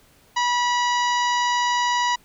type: harmonic tone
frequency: 973 Hz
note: B5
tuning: 26 cents flat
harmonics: 1 / 2 / 3 / 4 / 5 / 6 / 7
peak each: -20 / -26 / -30 / -32 / -34 / -36 / -37 dBFS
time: 0.36-2.16 s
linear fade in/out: 10 ms
effects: pink hiss -56 dBFS RMS until 2.24 s